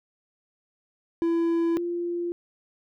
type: tone pair in turn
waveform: triangle / sine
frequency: 335 / 346.4 Hz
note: E4 / F4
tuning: +28 / -14 cents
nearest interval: minor second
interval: 58 cents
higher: second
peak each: -19 / -26 dBFS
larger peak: first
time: 1.22-1.77 / 1.77-2.32 s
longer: neither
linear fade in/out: 0 ms
effects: none